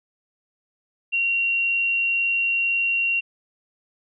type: tone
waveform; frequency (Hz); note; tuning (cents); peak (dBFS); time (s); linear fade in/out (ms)
sine; 2751; F7; -27; -19; 1.12-3.21; 20
effects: none